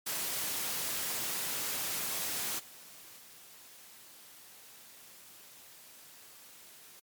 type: noise with level steps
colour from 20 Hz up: white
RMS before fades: -35 / -52 / -54 dBFS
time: 0.06-7 s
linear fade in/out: 10 ms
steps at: 2.58 / 3.17 s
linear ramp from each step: 20 ms
effects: high-pass 100 Hz 12 dB/octave + MP3 96 kbps